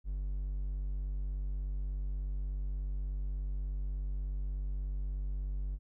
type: tone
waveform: triangle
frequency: 48.29 Hz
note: G1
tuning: 25 cents flat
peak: -31 dBFS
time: 0.04-5.79 s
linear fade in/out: 50 ms
effects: none